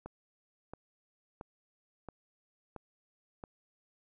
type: click train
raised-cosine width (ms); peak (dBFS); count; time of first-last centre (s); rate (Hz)
1; -29; 6; 0.06-3.438; 1.48
effects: none